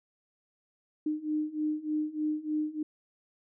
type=beating tone pair; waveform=sine; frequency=303.5 / 306.8 Hz; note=D#4 / D#4; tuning=-43 / -24 cents; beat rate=3.3 Hz; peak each=-33 / -31 dBFS; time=1.06-2.83 s; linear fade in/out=5 ms; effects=none